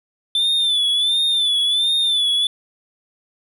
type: tone with vibrato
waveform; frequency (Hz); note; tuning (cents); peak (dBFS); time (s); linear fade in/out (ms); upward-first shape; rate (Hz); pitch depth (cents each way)
triangle; 3520; A7; 0; -14; 0.35-2.47; 2; sine; 1.4; 76
effects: none